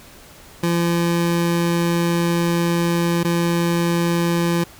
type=tone with dropouts; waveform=25% pulse; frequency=170.7 Hz; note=F3; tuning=39 cents flat; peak=-13 dBFS; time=0.63-4.64 s; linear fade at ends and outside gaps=5 ms; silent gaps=3.233-3.247 s; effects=pink hiss -44 dBFS RMS until 4.79 s